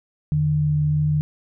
sine tone pair together, 84.2 / 150.29 Hz, E2 / D3, +37 / +40 cents, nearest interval minor seventh, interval 1003 cents, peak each -28 / -17 dBFS, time 0.32-1.21 s, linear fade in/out 0 ms, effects none

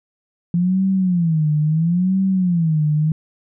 sine tone with vibrato, 170.1 Hz, F3, 45 cents flat, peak -14 dBFS, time 0.54-3.12 s, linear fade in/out 2 ms, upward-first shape sine, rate 0.74 Hz, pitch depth 210 cents each way, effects none

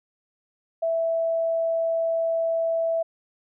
sine tone, 659.3 Hz, E5, in tune, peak -21 dBFS, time 0.82-3.03 s, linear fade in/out 10 ms, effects none

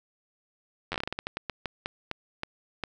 slowing click train, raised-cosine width 0.3 ms, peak -15 dBFS, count 18, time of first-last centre 0.92-2.837 s, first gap 10 ms, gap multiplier 1.26, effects none

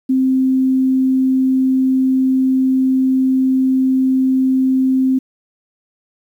sine tone, 261.6 Hz, C4, in tune, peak -11 dBFS, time 0.09-5.19 s, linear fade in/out 10 ms, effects 8-bit

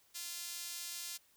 sawtooth tone with high-pass filter, 345.5 Hz, F4, 19 cents flat, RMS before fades -44 dBFS, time 0.14-1.18 s, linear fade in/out 20 ms, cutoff 4800 Hz, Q 0.76, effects white hiss -69 dBFS RMS until 1.36 s

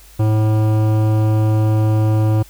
sine tone with hard clipping, 108.3 Hz, A2, 27 cents flat, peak -14 dBFS, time 0.19-2.43 s, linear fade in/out 10 ms, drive 15 dB, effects added 50 Hz sine -43 dBFS peak until 2.49 s + white hiss -46 dBFS RMS until 2.49 s

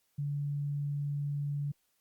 sine tone, 143.9 Hz, D3, 35 cents flat, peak -31 dBFS, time 0.18-1.72 s, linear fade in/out 10 ms, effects white hiss -75 dBFS RMS until 2 s + Opus 48 kbps

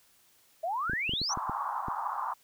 sine exponential sweep, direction up, 627 to 6260 Hz, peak -29 dBFS, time 0.63-1.34 s, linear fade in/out 10 ms
clicks, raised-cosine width 3 ms, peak -24 dBFS, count 8, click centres 0.897 / 0.934 / 1.094 / 1.136 / 1.216 / 1.374 / 1.496 / 1.884 s
pink band-pass noise, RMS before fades -34 dBFS, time 1.29-2.34 s, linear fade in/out 10 ms, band 840 to 1200 Hz, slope 48 dB/octave
effects white hiss -64 dBFS RMS until 2.43 s

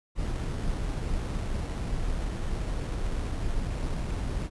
brown noise with sample-and-hold, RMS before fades -30 dBFS, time 0.15-4.5 s, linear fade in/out 50 ms, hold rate 4900 Hz, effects resampled to 24000 Hz

